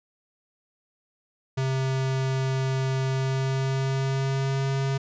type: tone with pitch glide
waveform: square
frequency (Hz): 132.6 to 135.78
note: C3 to C#3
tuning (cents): +23 to -35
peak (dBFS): -24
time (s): 1.57-4.98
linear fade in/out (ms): 10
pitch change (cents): +42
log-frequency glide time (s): 3.07-4.65
effects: resampled to 16000 Hz